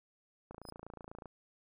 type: click train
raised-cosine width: 1 ms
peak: -33 dBFS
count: 22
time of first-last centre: 0.51-1.257 s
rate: 28.1 Hz
type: tone with exponential growth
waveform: sawtooth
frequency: 5040 Hz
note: D#8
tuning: 21 cents sharp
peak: -40 dBFS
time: 0.62-0.7 s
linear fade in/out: 1 ms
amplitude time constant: 16 ms
effects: none